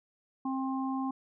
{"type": "harmonic tone", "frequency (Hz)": 265.1, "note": "C4", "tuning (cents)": 23, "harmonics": [1, 3, 4], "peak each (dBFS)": [-31, -38, -39], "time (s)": [0.45, 1.11], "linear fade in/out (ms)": 5, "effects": []}